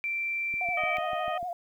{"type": "tone with pitch glide", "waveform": "sine", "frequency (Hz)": [2349, 2317], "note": ["D7", "D7"], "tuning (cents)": [0, -24], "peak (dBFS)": -28, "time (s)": [0.04, 0.97], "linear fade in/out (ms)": 0, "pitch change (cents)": -24, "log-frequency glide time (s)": [0.62, 0.77]}
{"type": "click train", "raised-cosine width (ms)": 3, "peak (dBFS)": -34, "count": 7, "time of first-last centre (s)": [0.54, 1.429], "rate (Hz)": 6.75}
{"type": "tone with vibrato", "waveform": "sine", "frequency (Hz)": 710, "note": "F5", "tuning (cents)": 28, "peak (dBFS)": -31, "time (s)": [0.61, 1.53], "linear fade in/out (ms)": 2, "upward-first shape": "sine", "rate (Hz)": 12, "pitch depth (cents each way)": 62}
{"type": "harmonic tone", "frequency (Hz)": 622.3, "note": "D#5", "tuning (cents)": 0, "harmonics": [1, 2, 3, 4, 5], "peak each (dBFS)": [-34, -34, -40, -42, -44], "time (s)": [0.77, 1.38], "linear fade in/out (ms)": 5}
{"effects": ["10-bit"]}